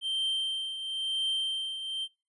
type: tone with tremolo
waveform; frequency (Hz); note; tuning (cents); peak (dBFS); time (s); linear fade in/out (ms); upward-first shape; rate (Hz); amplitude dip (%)
triangle; 3136; G7; 0; -25; 0.01-2.08; 50; triangle; 0.98; 65
effects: noise-tail reverb RT60 0.3 s tail -24 dB re dry + resampled to 24000 Hz